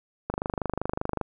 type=click train; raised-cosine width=1 ms; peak=-13 dBFS; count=24; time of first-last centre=0.3-1.213 s; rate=25.2 Hz; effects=none